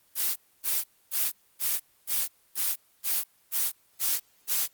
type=noise bursts; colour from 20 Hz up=blue; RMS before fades=-26 dBFS; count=10; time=0.15-4.68 s; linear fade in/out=50 ms; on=210 ms; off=270 ms; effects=white hiss -64 dBFS RMS until 4.73 s + Opus 24 kbps